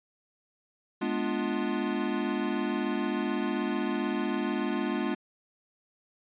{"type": "chord", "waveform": "square", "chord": "G# diminished seventh", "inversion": "none", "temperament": "equal with one note detuned", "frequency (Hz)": [210.9, 246.9, 293.7, 349.2], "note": ["G#3", "B3", "D4", "F4"], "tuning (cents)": [27, 0, 0, 0], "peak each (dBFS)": -34, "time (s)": [1.01, 5.15], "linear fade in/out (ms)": 10, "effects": ["resampled to 8000 Hz"]}